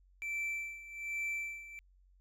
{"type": "tone with tremolo", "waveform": "triangle", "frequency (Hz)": 2333, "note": "D7", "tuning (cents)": -12, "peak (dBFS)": -32, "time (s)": [0.22, 1.79], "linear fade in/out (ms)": 0, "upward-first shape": "sine", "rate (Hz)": 1.2, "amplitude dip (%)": 80, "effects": ["added 46 Hz sine -62 dBFS peak until 2.2 s"]}